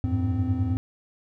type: tone cluster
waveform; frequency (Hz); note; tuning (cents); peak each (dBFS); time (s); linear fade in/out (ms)
triangle; 87.3 / 97.9 / 106.4 / 258.6; F2 / G2 / G#2 / C4; 0 / -2 / +42 / -20; -26; 0.04-0.77; 0
effects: none